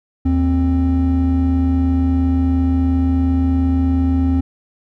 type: tone pair together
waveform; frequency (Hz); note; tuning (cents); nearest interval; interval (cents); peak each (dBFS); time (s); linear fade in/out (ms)
triangle; 78.61 / 264.4; D#2 / C4; +18 / +18; octave + major sixth; 2100; -13; 0.25-4.41; 10
effects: tanh soft clip ceiling -5 dBFS